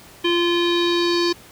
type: tone with low-pass filter sweep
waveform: square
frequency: 345.8 Hz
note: F4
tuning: 17 cents flat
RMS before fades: -19 dBFS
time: 0.24-1.33 s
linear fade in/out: 10 ms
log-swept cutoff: 3100 to 4700 Hz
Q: 5.3
effects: pink hiss -45 dBFS RMS until 1.51 s + high-pass 60 Hz 12 dB/octave